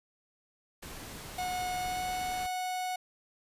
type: noise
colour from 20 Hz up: pink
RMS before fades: -44 dBFS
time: 0.82-2.47 s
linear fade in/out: 10 ms
type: tone with pitch glide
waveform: 45% pulse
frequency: 729 to 735.3 Hz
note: F#5 to F#5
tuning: -26 to -11 cents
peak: -32 dBFS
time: 1.38-2.96 s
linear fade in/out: 5 ms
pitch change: +15 cents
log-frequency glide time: 1.77-2.02 s
effects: resampled to 32000 Hz